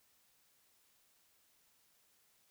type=silence; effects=white hiss -72 dBFS RMS until 2.5 s